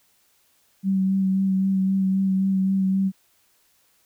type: tone with vibrato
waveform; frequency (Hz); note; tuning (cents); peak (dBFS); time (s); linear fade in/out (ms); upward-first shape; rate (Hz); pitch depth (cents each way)
sine; 191.5; G3; -40; -18; 0.83-3.12; 50; sine; 3.8; 18
effects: white hiss -63 dBFS RMS until 4.05 s